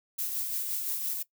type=noise with tremolo; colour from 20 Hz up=violet; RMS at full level=-31 dBFS; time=0.18-1.23 s; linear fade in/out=10 ms; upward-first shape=sine; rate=5.8 Hz; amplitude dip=35%; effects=noise-tail reverb RT60 0.1 s tail -19 dB re dry